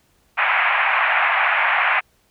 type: band-pass noise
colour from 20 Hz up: white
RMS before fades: -18 dBFS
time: 0.37-2.01 s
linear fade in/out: 20 ms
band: 680 to 2500 Hz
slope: 48 dB/octave
effects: pink hiss -61 dBFS RMS until 2.3 s